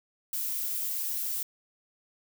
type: noise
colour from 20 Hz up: violet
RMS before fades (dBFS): -32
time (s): 0.33-1.43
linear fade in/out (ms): 2
effects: none